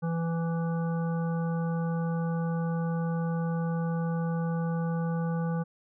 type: harmonic tone with a mistuned harmonic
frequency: 166.5 Hz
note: E3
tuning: 18 cents sharp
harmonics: 1 / 3 / 5 / 7 / 9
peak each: -27 / -37 / -41 / -44 / -46 dBFS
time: 0.02-5.64 s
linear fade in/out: 20 ms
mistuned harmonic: 9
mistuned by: -21 cents
effects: none